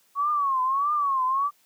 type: tone with vibrato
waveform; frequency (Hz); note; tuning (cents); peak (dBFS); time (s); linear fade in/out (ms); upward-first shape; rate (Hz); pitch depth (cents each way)
sine; 1108.7; C#6; 0; -21; 0.15-1.51; 50; triangle; 1.6; 160
effects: white hiss -63 dBFS RMS until 1.65 s + high-pass 150 Hz 12 dB/octave